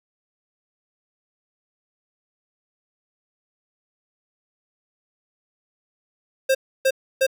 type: tone bursts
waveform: square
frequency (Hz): 531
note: C5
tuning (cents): +25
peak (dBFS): -16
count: 3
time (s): 6.49-7.267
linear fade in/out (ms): 10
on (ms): 59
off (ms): 300
effects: none